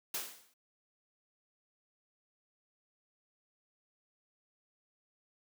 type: noise with exponential decay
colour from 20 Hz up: white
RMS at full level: -34 dBFS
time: 0.14-0.54 s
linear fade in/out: 5 ms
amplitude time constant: 86 ms
effects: high-pass 200 Hz 12 dB/octave